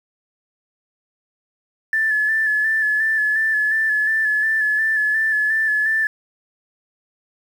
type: tone with vibrato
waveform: triangle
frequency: 1741 Hz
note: A6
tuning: 19 cents flat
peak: -12 dBFS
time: 1.93-6.07 s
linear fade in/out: 2 ms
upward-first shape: square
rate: 2.8 Hz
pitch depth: 28 cents each way
effects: tanh soft clip ceiling -14 dBFS + 8-bit